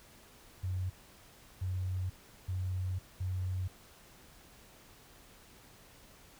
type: tone bursts at uneven times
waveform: sine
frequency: 92.4 Hz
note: F#2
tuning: 2 cents flat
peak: -32 dBFS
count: 4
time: 0.63-0.9 / 1.61-2.1 / 2.48-2.99 / 3.2-3.68 s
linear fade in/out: 10 ms
effects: pink hiss -58 dBFS RMS until 6.39 s